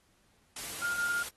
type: tone in noise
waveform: sine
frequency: 1410 Hz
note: F6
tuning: 16 cents sharp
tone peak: -29 dBFS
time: 0.82-1.23 s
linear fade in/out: 5 ms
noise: white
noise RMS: -40 dBFS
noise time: 0.56-1.29 s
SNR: +8 dB
effects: pink hiss -69 dBFS RMS until 1.36 s + AAC 32 kbps